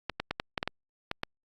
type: clicks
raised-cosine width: 0.3 ms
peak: -14 dBFS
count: 9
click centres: 0.097 / 0.2 / 0.31 / 0.399 / 0.578 / 0.629 / 0.676 / 1.114 / 1.234 s
effects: Opus 48 kbps